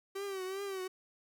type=tone with vibrato; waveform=45% pulse; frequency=385.8 Hz; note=G4; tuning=28 cents flat; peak=-37 dBFS; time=0.15-0.88 s; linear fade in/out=10 ms; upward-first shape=triangle; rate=2.6 Hz; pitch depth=83 cents each way; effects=none